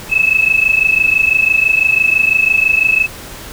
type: tone pair together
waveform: sine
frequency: 2586 / 2612 Hz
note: E7 / E7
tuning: -34 / -17 cents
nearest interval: unison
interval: 17 cents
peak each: -12 dBFS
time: 0.09-3.08 s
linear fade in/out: 50 ms
effects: pink hiss -31 dBFS RMS until 3.52 s